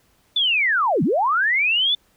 sine linear two-way sweep, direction down then up, 3547 to 139 to 3547 Hz, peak -16 dBFS, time 0.36-1.95 s, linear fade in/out 5 ms, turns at 1.03 s, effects pink hiss -61 dBFS RMS until 2.16 s

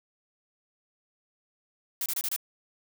blue noise bursts, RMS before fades -30 dBFS, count 5, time 2.01-2.363 s, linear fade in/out 2 ms, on 49 ms, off 27 ms, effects none

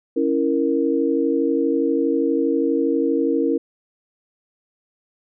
sine chord, A# diminished, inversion first, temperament equal, 277.2 / 329.6 / 466.2 Hz, C#4 / E4 / A#4, 0 / 0 / 0 cents, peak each -21 dBFS, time 0.16-3.58 s, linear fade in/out 10 ms, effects none

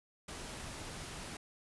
pink noise, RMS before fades -45 dBFS, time 0.28-1.37 s, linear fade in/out 5 ms, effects resampled to 24000 Hz

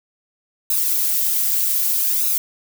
violet noise with flanger, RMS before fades -19 dBFS, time 0.7-2.38 s, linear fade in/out 2 ms, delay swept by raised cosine 0.77 to 4.37 ms, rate 0.64 Hz, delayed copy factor +0.9, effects none

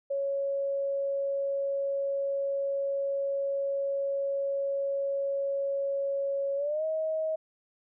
sine tone with pitch glide, 554.4 to 633.2 Hz, C#5 to D#5, 0 to +30 cents, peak -27 dBFS, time 0.1-7.36 s, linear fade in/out 10 ms, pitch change +230 cents, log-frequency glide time 6.56-6.84 s, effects none

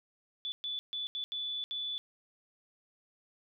sine tone bursts at uneven times, 3469 Hz, A7, 25 cents flat, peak -34 dBFS, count 6, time 0.45-0.52 / 0.64-0.79 / 0.93-1.07 / 1.15-1.24 / 1.32-1.64 / 1.71-1.98 s, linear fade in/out 0 ms, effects none

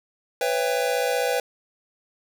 square chord, C# half-diminished seventh, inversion third, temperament just, 498.9 / 554.4 / 665.2 / 798.3 Hz, B4 / C#5 / E5 / G5, +17 / 0 / +16 / +31 cents, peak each -25 / -29 / -31 / -29 dBFS, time 0.41-1.4 s, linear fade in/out 2 ms, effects none

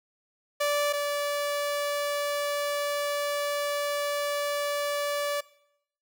sawtooth tone pair in turn, 582 / 578.8 Hz, D5 / D5, -16 / -25 cents, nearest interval unison, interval 9 cents, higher first, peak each -20 / -23 dBFS, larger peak first, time 0.6-0.93 / 0.93-5.41 s, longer second, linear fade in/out 10 ms, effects noise-tail reverb RT60 0.7 s tail -19 dB re dry

